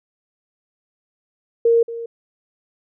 sine tone with echo, 463.9 Hz, A#4, 8 cents flat, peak -11 dBFS, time 1.65-1.83 s, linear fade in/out 5 ms, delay 230 ms, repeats 1, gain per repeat -15 dB, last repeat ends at 2.06 s, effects none

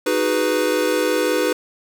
square chord, G# minor seventh, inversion second, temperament equal, 311.1 / 370 / 415.3 / 493.9 Hz, D#4 / F#4 / G#4 / B4, 0 / 0 / 0 / 0 cents, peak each -24 / -25 / -25 / -21 dBFS, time 0.06-1.53 s, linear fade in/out 5 ms, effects none

